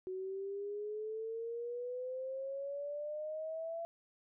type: exponential sweep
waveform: sine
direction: up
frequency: 370 to 675 Hz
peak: -38 dBFS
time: 0.07-3.85 s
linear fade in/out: 0 ms
effects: none